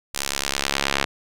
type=tone with band-pass filter sweep; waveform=sawtooth; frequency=69.3 Hz; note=C#2; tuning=in tune; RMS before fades=-25 dBFS; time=0.14-1.05 s; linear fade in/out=10 ms; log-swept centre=7800 to 2600 Hz; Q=0.74; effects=none